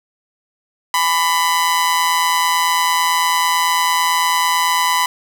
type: tone with amplitude modulation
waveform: sawtooth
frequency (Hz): 998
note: B5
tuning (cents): +18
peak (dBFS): -7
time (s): 0.94-5.06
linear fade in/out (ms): 2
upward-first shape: sine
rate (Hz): 169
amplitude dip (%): 65
effects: 8-bit